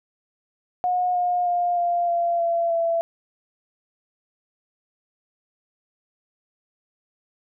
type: tone with pitch steps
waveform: sine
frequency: 723 / 713.9 / 704.9 / 696 / 687.2 / 678.5 / 669.9 Hz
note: F#5 / F5 / F5 / F5 / F5 / E5 / E5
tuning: -40 / +38 / +16 / -6 / -28 / +50 / +28 cents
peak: -19 dBFS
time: 0.84-3.01 s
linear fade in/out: 0 ms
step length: 310 ms
effects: none